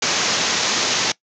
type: low-pass noise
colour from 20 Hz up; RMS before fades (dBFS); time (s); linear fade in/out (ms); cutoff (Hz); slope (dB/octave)
white; -20; 0.02-1.12; 5; 6900; 96
effects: noise-tail reverb RT60 0.1 s tail -21 dB re dry + high-pass 150 Hz 12 dB/octave